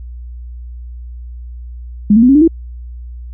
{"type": "tone with pitch steps", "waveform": "sine", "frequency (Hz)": [207.2, 227.3, 249.3, 273.4, 299.9, 328.9], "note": ["G#3", "A#3", "B3", "C#4", "D4", "E4"], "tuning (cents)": [-4, -43, 16, -24, 36, -4], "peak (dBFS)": -4, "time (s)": [2.1, 2.478], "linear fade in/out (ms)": 5, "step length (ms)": 63, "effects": ["added 60 Hz sine -26 dBFS peak until 3.33 s"]}